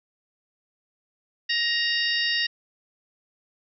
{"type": "harmonic tone with a mistuned harmonic", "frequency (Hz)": 938, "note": "A#5", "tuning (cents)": 11, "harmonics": [2, 3, 4, 5, 6], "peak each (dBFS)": [-26, -28, -29, -30, -31], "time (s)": [1.49, 2.47], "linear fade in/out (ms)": 10, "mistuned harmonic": 6, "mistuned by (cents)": -85, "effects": []}